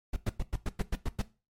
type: noise bursts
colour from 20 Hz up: brown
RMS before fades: -29 dBFS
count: 9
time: 0.13-1.219 s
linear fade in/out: 5 ms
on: 33 ms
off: 99 ms
effects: noise-tail reverb RT60 0.3 s tail -17 dB re dry + MP3 64 kbps